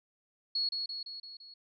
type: tone with echo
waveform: sine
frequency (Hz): 4344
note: C#8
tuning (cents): -36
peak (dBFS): -28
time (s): 0.55-0.69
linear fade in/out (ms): 5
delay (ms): 170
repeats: 5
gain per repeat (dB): -4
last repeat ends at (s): 1.54
effects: MP3 96 kbps